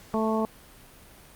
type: harmonic tone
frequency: 220 Hz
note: A3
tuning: in tune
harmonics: 1 / 2 / 3 / 4 / 5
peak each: -26 / -29 / -31 / -32 / -33 dBFS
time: 0.14-0.45 s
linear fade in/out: 0 ms
effects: pink hiss -51 dBFS RMS until 1.35 s + Opus 48 kbps